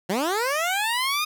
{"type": "linear sweep", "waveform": "15% pulse", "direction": "up", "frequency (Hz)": [170, 1244.5], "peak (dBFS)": -16, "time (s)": [0.09, 1.25], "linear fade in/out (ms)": 10, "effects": []}